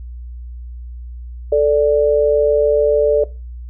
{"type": "tone pair together", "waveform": "sine", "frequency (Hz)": [439.4, 586.5], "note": ["A4", "D5"], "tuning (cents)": [-2, -2], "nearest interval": "perfect fourth", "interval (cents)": 500, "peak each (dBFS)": -13, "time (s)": [1.52, 3.24], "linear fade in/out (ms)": 5, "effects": ["noise-tail reverb RT60 0.3 s tail -20 dB re dry", "added 60 Hz sine -28 dBFS peak until 3.69 s"]}